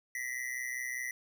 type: ring-modulated tone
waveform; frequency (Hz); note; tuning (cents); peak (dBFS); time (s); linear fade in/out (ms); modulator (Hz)
square; 1975.5; B6; 0; -33; 0.15-1.11; 0; 62.5
effects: none

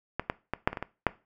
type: clicks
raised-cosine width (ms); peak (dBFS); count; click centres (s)
0.5; -13 / -12 / -14 / -6 / -20 / -18 / -17 / -6; 8; 0.196 / 0.299 / 0.536 / 0.675 / 0.73 / 0.772 / 0.826 / 1.067
effects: noise-tail reverb RT60 0.3 s tail -19 dB re dry

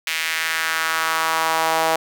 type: tone with high-pass filter sweep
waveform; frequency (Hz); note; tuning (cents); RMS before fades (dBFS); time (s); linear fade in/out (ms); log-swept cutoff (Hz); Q
sawtooth; 161.5; E3; -35; -21; 0.07-1.96; 2; 2300 to 700; 2.1
effects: none

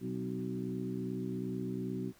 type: harmonic tone with a mistuned harmonic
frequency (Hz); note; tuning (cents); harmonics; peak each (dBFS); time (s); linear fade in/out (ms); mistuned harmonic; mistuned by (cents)
62.6; B1; +24; 2 / 3 / 4 / 5 / 6; -42 / -39 / -40 / -44 / -42; 0-2.13; 50; 4; +43
effects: pink hiss -63 dBFS RMS until 2.19 s

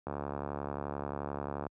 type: click train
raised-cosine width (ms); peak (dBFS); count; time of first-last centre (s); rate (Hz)
1; -22; 115; 0.07-1.667; 71.4
effects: high-pass 60 Hz 12 dB/octave

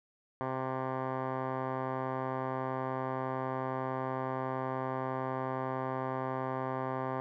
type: tone with low-pass filter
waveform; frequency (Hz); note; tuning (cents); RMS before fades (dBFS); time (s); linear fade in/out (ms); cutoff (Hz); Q
10% pulse; 130.81; C3; 0; -35; 0.41-7.2; 0; 1200; 6.4
effects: none

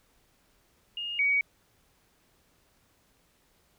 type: tone pair in turn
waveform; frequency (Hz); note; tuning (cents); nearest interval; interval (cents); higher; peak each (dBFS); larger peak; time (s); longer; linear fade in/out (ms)
sine; 2843 / 2256; F7 / C#7; +30 / +30; major third; 400; first; -32 / -22; second; 0.97-1.19 / 1.19-1.41; neither; 2
effects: pink hiss -67 dBFS RMS until 3.78 s

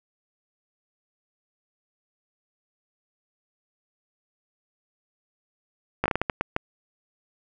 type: slowing click train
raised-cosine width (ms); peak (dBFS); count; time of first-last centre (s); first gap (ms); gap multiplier
0.5; -8; 9; 6.04-6.564; 17; 1.37
effects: none

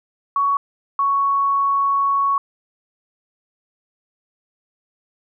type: tone pair in turn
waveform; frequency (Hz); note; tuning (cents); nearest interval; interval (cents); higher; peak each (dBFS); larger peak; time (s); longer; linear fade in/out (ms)
sine; 1119 / 1111.9; C#6 / C#6; +16 / +5; unison; 11; first; -15; neither; 0.36-0.57 / 0.99-2.38; second; 2
effects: none

